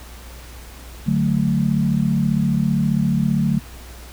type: chord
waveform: sine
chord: D major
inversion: none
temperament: equal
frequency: 146.83 / 185 / 220 Hz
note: D3 / F#3 / A3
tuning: 0 / 0 / 0 cents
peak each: -20 dBFS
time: 1.06-3.6 s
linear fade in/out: 20 ms
effects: added 60 Hz sine -37 dBFS peak until 4.12 s + pink hiss -42 dBFS RMS until 4.12 s